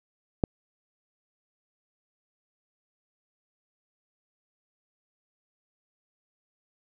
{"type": "click", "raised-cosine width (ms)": 2, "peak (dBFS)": -9, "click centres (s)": 0.438, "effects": []}